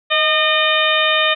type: harmonic tone with a mistuned harmonic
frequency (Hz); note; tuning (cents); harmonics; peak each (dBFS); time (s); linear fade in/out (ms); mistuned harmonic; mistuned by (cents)
610; D#5; -34; 1 / 2 / 3 / 4 / 5 / 6; -20 / -20 / -20 / -20 / -20 / -20; 0.1-1.35; 20; 1; +44
effects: none